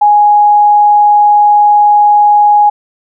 sine tone, 830.6 Hz, G#5, in tune, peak -3 dBFS, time 0.01-2.7 s, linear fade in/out 10 ms, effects none

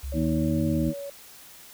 sine exponential two-way sweep, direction up then down, 66 to 92.5 to 66 Hz, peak -30 dBFS, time 0.03-0.9 s, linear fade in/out 10 ms, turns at 0.67 s
sine tone, 563 Hz, C#5, 27 cents sharp, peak -33 dBFS, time 0.12-1.1 s, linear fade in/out 5 ms
harmonic tone, 78.7 Hz, D#2, 20 cents sharp, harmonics 2 / 3 / 4, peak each -27 / -27 / -27 dBFS, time 0.13-0.94 s, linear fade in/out 50 ms
effects white hiss -48 dBFS RMS until 1.73 s

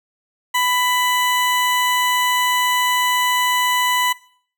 20% pulse tone, 994 Hz, B5, 11 cents sharp, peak -11 dBFS, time 0.54-4.13 s, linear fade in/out 10 ms, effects noise-tail reverb RT60 0.5 s tail -19 dB re dry

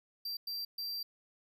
square tone bursts at uneven times, 4708 Hz, D8, 3 cents sharp, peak -37 dBFS, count 3, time 0.25-0.37 / 0.47-0.65 / 0.78-1.03 s, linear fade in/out 5 ms, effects none

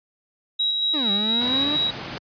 sine tone with tremolo, 3850 Hz, B7, 45 cents flat, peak -19 dBFS, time 0.59-1.91 s, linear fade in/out 10 ms, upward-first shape square, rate 4.3 Hz, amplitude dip 25%
40% pulse exponential two-way sweep, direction down then up, 329.6 to 196 to 305.2 Hz, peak -25 dBFS, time 0.93-1.77 s, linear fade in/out 20 ms, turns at 1.11 s
pink noise, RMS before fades -32 dBFS, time 1.41-2.18 s, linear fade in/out 0 ms
effects high-pass 100 Hz 12 dB/octave + resampled to 11025 Hz

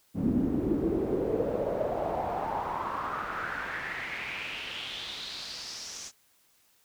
brown noise with band-pass filter sweep, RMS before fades -32 dBFS, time 0.14-6.12 s, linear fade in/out 50 ms, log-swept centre 230 to 6400 Hz, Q 4.2, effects white hiss -66 dBFS RMS until 6.84 s

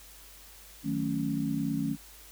sine chord, D# half-diminished seventh, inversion none, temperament equal, 155.56 / 185 / 220 / 277.2 Hz, D#3 / F#3 / A3 / C#4, 0 / 0 / 0 / 0 cents, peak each -34 / -37 / -33 / -31 dBFS, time 0.83-1.97 s, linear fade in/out 50 ms, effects added 50 Hz sine -55 dBFS peak until 2.31 s + white hiss -52 dBFS RMS until 2.31 s

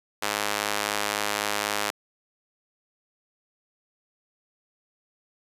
sawtooth tone with high-pass filter, 103.83 Hz, G#2, in tune, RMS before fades -28 dBFS, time 0.22-1.91 s, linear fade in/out 10 ms, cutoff 730 Hz, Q 0.53, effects resampled to 32000 Hz

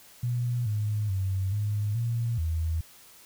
sine tone with pitch steps, 121.4 / 105.7 / 95.5 / 104.3 / 117 / 81.1 Hz, B2 / G#2 / G2 / G#2 / A#2 / E2, -29 / +31 / -45 / +8 / +7 / -28 cents, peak -25 dBFS, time 0.23-2.81 s, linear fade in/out 5 ms, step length 430 ms, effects white hiss -53 dBFS RMS until 3.25 s

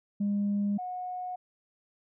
sine tone pair in turn, 203.2 / 728.9 Hz, G#3 / F#5, -38 / -26 cents, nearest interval octave + minor seventh, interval 2212 cents, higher second, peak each -24 / -33 dBFS, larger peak first, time 0.2-0.78 / 0.78-1.36 s, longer neither, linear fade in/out 10 ms, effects tanh soft clip ceiling -23 dBFS

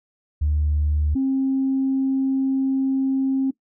sine tone pair in turn, 74.8 / 267.3 Hz, D2 / C4, +32 / +37 cents, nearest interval octave + minor seventh, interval 2205 cents, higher second, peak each -17 dBFS, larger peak neither, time 0.41-1.15 / 1.15-3.51 s, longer second, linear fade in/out 10 ms, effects noise-tail reverb RT60 0.1 s tail -19 dB re dry + tanh soft clip ceiling -13 dBFS

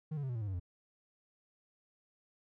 triangle tone with pitch steps, 155.6 / 143.51 / 132.36 / 122.08 / 112.6 / 103.85 / 95.78 / 88.34 Hz, D#3 / D3 / C3 / B2 / A2 / G#2 / G2 / F2, 0 / -40 / +20 / -20 / +40 / 0 / -40 / +20 cents, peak -33 dBFS, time 0.11-0.598 s, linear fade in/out 10 ms, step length 61 ms, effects none

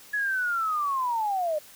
sine linear sweep, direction down, 1704 to 590 Hz, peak -24 dBFS, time 0.13-1.59 s, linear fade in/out 10 ms, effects white hiss -50 dBFS RMS until 1.75 s

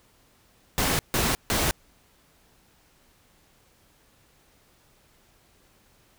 pink noise bursts, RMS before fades -24 dBFS, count 3, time 0.78-1.71 s, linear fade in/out 0 ms, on 210 ms, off 150 ms, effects pink hiss -61 dBFS RMS until 6.18 s

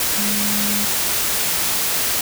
sine tone in noise, 205.9 Hz, G#3, 15 cents flat, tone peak -24 dBFS, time 0.18-0.85 s, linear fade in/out 2 ms, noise white, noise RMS -20 dBFS, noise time 0-2.21 s, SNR -7 dB, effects none

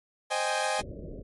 sawtooth chord, Ab major seventh, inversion first, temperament equal with one note detuned, 523.3 / 619.7 / 784 / 830.6 Hz, C5 / Eb5 / G5 / Ab5, 0 / -7 / 0 / 0 cents, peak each -30 / -28 / -29 / -27 dBFS, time 0.3-0.82 s, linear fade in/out 20 ms
pink low-pass noise, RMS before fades -40 dBFS, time 0.78-1.23 s, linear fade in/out 20 ms, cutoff 610 Hz, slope 96 dB/octave
effects MP3 48 kbps

